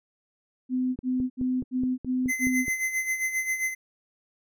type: tone bursts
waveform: sine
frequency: 254.6 Hz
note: C4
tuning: 47 cents flat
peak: -23 dBFS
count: 6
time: 0.69-2.66 s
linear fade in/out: 50 ms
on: 270 ms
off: 70 ms
type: click train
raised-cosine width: 3 ms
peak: -23 dBFS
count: 9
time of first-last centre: 0.99-2.681 s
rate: 4.73 Hz
type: tone with tremolo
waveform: square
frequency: 2053 Hz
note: C7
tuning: 33 cents flat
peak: -24 dBFS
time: 2.28-3.75 s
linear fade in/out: 20 ms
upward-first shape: sine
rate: 7.5 Hz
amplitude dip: 65%
effects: none